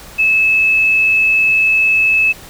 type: tone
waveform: sine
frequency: 2602 Hz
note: E7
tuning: 23 cents flat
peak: -9 dBFS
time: 0.18-2.33 s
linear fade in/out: 20 ms
effects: pink hiss -36 dBFS RMS until 2.49 s